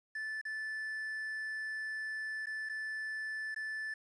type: tone with dropouts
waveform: triangle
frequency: 1750 Hz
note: A6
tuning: 10 cents flat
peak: -35 dBFS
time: 0.15-3.94 s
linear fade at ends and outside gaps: 5 ms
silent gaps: 0.414-0.451 / 2.459-2.468 / 2.69-2.695 / 3.546-3.561 s
effects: resampled to 22050 Hz + 11-bit